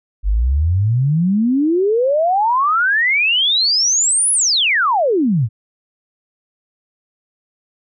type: exponential two-way sweep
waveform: sine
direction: up then down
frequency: 46.25 to 10548 to 100.2 Hz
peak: -12 dBFS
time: 0.23-5.49 s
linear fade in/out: 50 ms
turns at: 4.32 s
effects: none